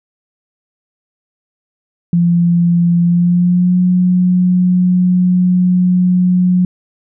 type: tone with pitch glide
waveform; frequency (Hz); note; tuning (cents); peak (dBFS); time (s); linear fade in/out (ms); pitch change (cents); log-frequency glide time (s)
sine; 172.2 to 180.97; F3 to F#3; -24 to -38; -8; 2.13-6.65; 2; +86; 3.02-3.78
effects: none